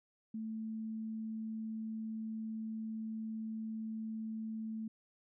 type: tone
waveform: sine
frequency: 220.6 Hz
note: A3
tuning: 5 cents sharp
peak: -38 dBFS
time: 0.34-4.88 s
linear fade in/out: 5 ms
effects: none